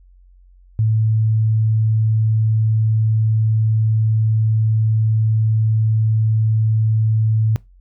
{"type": "tone", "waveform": "sine", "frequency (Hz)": 110, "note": "A2", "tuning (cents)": 0, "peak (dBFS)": -13, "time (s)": [0.79, 7.56], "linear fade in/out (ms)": 0, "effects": ["noise-tail reverb RT60 0.2 s tail -21 dB re dry", "added 45 Hz sine -45 dBFS peak until 7.8 s"]}